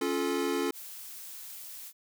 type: chord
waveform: square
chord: Db augmented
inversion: none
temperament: equal with one note detuned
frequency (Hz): 277.2 / 349.2 / 432.7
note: Db4 / F4 / A4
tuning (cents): 0 / 0 / -29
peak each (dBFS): -33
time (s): 0.01-0.71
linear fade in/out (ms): 5
type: noise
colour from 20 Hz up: blue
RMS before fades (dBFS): -44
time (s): 0.72-1.93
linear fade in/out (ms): 50
effects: none